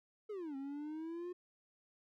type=exponential two-way sweep; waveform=triangle; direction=down then up; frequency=440.7 to 267.8 to 361.6 Hz; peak=-39 dBFS; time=0.29-1.33 s; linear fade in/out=10 ms; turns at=0.56 s; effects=none